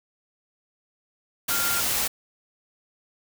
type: tone in noise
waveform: sine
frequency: 1396.9 Hz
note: F6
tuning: in tune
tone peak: -29 dBFS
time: 1.5-1.81 s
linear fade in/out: 10 ms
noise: white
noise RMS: -25 dBFS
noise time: 1.48-2.08 s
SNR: -7 dB
effects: none